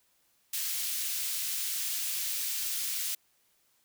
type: high-pass noise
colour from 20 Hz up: white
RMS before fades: -33 dBFS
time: 0.53-3.15 s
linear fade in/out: 5 ms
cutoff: 2600 Hz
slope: 12 dB/octave
effects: white hiss -70 dBFS RMS until 3.84 s